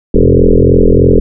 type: tone with frequency modulation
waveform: sine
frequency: 195.8 Hz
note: G3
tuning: 2 cents flat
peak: -3 dBFS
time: 0.14-1.2 s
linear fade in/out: 5 ms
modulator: 43.2 Hz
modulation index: 6.5
effects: none